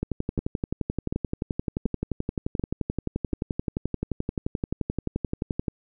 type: two click trains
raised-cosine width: 3 ms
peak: -13 / -14 dBFS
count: 66 / 5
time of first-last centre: 0.03-5.682 / 0.39-3.331 s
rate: 11.5 / 1.36 Hz
effects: none